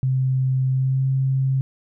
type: tone with pitch glide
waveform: sine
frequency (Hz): 130.81 to 133.33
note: C3 to C3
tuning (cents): 0 to +33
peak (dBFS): -17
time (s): 0.03-1.61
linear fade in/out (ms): 0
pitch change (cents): +33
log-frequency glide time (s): 0.7-1.06
effects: none